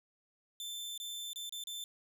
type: tone with dropouts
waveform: sawtooth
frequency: 3544 Hz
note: A7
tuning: 12 cents sharp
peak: -37 dBFS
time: 0.6-1.84 s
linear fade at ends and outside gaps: 1 ms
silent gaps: 0.977-1 / 1.332-1.359 / 1.494-1.524 / 1.638-1.671 s
effects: none